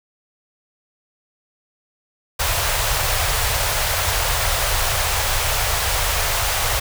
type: band-stop noise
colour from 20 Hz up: pink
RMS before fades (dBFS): -20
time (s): 2.39-6.8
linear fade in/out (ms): 10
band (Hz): 110 to 540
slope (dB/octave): 24
effects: none